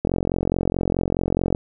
click train, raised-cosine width 2 ms, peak -7 dBFS, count 68, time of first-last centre 0.05-1.549 s, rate 44.7 Hz, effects none

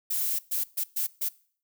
violet noise bursts at uneven times, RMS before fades -28 dBFS, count 5, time 0.1-0.39 / 0.51-0.64 / 0.77-0.84 / 0.96-1.07 / 1.21-1.29 s, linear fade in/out 10 ms, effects noise-tail reverb RT60 0.5 s tail -22 dB re dry

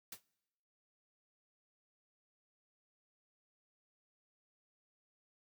white noise with exponential decay, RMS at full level -41 dBFS, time 0.12-0.22 s, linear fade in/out 5 ms, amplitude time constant 20 ms, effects noise-tail reverb RT60 1.0 s tail -24 dB re dry

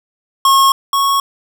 square tone pair in turn, 1087 / 1104.1 Hz, C#6 / C#6, -34 / -7 cents, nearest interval unison, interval 27 cents, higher second, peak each -8 / -12 dBFS, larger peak first, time 0.45-0.72 / 0.93-1.2 s, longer neither, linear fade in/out 2 ms, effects none

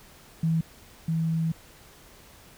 sine tone pair in turn, 162.7 / 162.7 Hz, E3 / E3, -22 / -22 cents, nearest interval unison, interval 0 cents, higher neither, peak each -21 / -23 dBFS, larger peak first, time 0.43-0.61 / 1.08-1.52 s, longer second, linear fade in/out 5 ms, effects pink hiss -52 dBFS RMS until 2.57 s

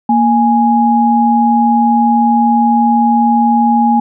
sine tone pair together, 233.1 / 830.7 Hz, A#3 / G#5, 0 / 0 cents, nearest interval octave + minor seventh, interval 2200 cents, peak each -10 dBFS, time 0.09-4 s, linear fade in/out 5 ms, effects none

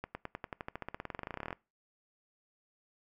accelerating click train, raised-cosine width 0.5 ms, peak -23 dBFS, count 28, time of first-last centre 0.04-1.528 s, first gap 110 ms, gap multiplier 0.94, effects noise-tail reverb RT60 0.3 s tail -23 dB re dry

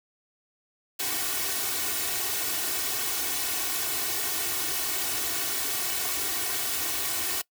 white noise with comb filter, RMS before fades -29 dBFS, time 0.99-7.42 s, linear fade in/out 10 ms, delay 2.7 ms, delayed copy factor +0.95, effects noise-tail reverb RT60 0.1 s tail -22 dB re dry + high-pass 80 Hz 12 dB/octave

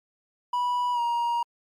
triangle tone with pitch glide, 980 to 945 Hz, B5 to A#5, -14 to +23 cents, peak -21 dBFS, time 0.53-1.43 s, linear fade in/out 5 ms, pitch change -63 cents, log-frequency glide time 0.93-1 s, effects MP3 96 kbps

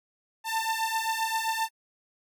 sawtooth beating tone pair, 890 / 897.6 Hz, A5 / A5, +20 / +34 cents, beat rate 7.6 Hz, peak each -26 dBFS, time 0.44-1.69 s, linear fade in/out 50 ms, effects AAC 64 kbps

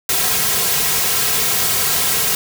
white noise with comb filter, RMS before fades -17 dBFS, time 0.09-2.35 s, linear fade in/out 2 ms, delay 3.4 ms, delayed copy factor -0.7, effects none

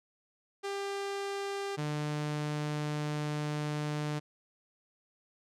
sawtooth tone pair in turn, 397.6 / 149.62 Hz, G4 / D3, +25 / +33 cents, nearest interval octave + perfect fourth, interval 1692 cents, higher first, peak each -30 / -28 dBFS, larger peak second, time 0.63-1.77 / 1.77-4.2 s, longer second, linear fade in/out 20 ms, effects low-pass 8000 Hz 12 dB/octave

